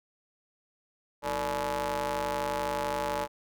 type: ring-modulated tone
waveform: sawtooth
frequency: 135.6 Hz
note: C#3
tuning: 38 cents flat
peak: -22 dBFS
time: 1.22-3.28 s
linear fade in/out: 50 ms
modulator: 720 Hz
effects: none